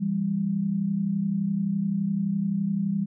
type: tone pair together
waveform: sine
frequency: 167.7 / 199.43 Hz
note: E3 / G3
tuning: +30 / +30 cents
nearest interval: minor third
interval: 300 cents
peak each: -29 / -24 dBFS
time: 0-3.06 s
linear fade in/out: 20 ms
effects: none